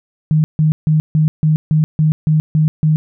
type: tone bursts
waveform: sine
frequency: 155 Hz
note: D#3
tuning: 6 cents flat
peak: -9 dBFS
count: 10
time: 0.31-2.96 s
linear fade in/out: 0 ms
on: 130 ms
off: 150 ms
effects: none